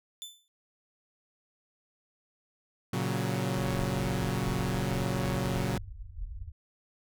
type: tone with exponential decay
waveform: sawtooth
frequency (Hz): 3520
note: A7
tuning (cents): 0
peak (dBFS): -33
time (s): 0.22-0.48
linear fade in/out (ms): 0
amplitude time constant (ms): 55
type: chord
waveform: sawtooth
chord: F# major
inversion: first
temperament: equal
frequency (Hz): 116.54 / 138.59 / 185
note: A#2 / C#3 / F#3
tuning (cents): 0 / 0 / 0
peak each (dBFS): -29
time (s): 2.93-5.78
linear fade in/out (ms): 5
type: low-pass noise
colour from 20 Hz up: pink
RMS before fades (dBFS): -40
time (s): 3.57-6.52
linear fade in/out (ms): 10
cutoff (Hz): 100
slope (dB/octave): 96
effects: none